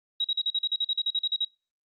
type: tone bursts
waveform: sine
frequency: 3833 Hz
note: A#7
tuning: 47 cents sharp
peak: -23 dBFS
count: 15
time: 0.2-1.449 s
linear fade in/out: 5 ms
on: 45 ms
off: 41 ms
effects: noise-tail reverb RT60 0.3 s tail -25 dB re dry + Opus 24 kbps